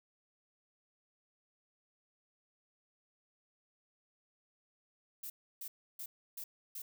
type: noise bursts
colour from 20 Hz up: violet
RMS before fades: -44 dBFS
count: 5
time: 5.23-6.82 s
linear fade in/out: 5 ms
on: 70 ms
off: 310 ms
effects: none